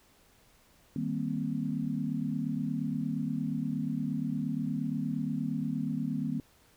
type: chord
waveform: sine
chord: C minor seventh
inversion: first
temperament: equal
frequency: 155.56 / 196 / 233.1 / 261.6 Hz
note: Eb3 / G3 / Bb3 / C4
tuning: 0 / 0 / 0 / 0 cents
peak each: -35 / -37 / -34 / -35 dBFS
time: 0.96-6.4 s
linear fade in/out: 2 ms
effects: pink hiss -63 dBFS RMS until 6.76 s